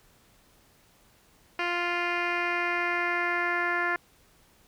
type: tone with low-pass filter sweep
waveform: 10% pulse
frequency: 349.2 Hz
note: F4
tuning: in tune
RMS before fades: -28 dBFS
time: 1.59-3.96 s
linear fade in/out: 2 ms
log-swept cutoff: 2900 to 1800 Hz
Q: 2.8
effects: pink hiss -61 dBFS RMS until 4.67 s